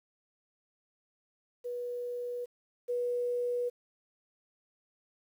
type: tone pair in turn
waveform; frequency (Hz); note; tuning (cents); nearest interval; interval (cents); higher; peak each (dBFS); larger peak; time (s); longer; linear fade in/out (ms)
sine; 487.1 / 487.1; B4 / B4; -24 / -24; unison; 0; neither; -34 / -29; second; 1.64-2.46 / 2.88-3.7; neither; 20
effects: 10-bit